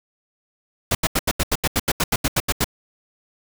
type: noise bursts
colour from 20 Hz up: pink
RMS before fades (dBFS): -19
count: 15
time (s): 0.91-2.644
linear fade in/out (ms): 5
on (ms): 40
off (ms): 81
effects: none